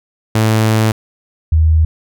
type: tone pair in turn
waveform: sawtooth / sine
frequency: 110 / 79.43 Hz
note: A2 / D#2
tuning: 0 / +36 cents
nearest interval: tritone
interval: 564 cents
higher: first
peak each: -6 / -7 dBFS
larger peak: first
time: 0.35-0.92 / 1.52-1.85 s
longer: first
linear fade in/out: 5 ms
effects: none